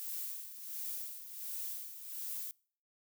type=noise with tremolo; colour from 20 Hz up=violet; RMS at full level=-40 dBFS; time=0-2.51 s; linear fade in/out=0 ms; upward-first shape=sine; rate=1.4 Hz; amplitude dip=65%; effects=noise-tail reverb RT60 0.5 s tail -25 dB re dry